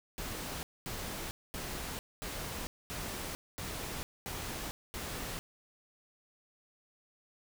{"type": "noise bursts", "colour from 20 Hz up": "pink", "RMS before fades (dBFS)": -40, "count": 8, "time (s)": [0.18, 5.39], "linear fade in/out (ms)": 0, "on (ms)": 450, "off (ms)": 230, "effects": []}